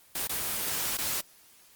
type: noise with dropouts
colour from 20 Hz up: white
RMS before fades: -31 dBFS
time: 0.15-1.21 s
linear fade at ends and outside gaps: 5 ms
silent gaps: 0.274-0.293 / 0.972-0.984 s
effects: white hiss -58 dBFS RMS until 1.75 s + Opus 24 kbps